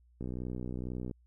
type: click train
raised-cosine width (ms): 3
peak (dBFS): -26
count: 57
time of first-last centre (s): 0.21-1.112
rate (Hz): 62.1
effects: added 60 Hz sine -61 dBFS peak until 1.26 s